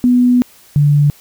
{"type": "tone pair in turn", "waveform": "sine", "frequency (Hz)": [246.9, 145.71], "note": ["B3", "D3"], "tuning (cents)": [0, -13], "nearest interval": "major sixth", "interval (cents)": 913, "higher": "first", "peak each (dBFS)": -7, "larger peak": "neither", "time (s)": [[0.04, 0.42], [0.76, 1.1]], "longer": "first", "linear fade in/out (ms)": 0, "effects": ["white hiss -45 dBFS RMS until 1.2 s"]}